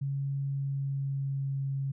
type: tone with pitch glide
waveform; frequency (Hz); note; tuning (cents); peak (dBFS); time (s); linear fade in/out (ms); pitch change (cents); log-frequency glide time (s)
sine; 138.5 to 136.75; C#3 to C#3; -1 to -23; -29; 0.01-1.92; 10; -22; 0.41-1.7
effects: none